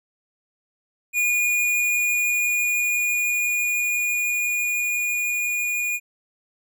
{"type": "tone with level ramp", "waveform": "square", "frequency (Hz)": 2442, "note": "D#7", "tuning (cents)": -33, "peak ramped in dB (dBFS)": [-19, -23], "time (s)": [1.13, 6], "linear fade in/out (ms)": 50, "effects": []}